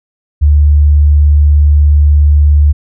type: tone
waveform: sine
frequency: 73.6 Hz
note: D2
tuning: 4 cents sharp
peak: -3 dBFS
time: 0.41-2.73 s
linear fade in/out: 20 ms
effects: none